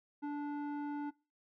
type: tone with low-pass filter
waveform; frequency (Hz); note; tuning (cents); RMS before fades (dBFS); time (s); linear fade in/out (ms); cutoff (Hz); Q
square; 291.3; D4; -14; -39; 0.22-1.11; 20; 1100; 1.1
effects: noise-tail reverb RT60 0.3 s tail -22 dB re dry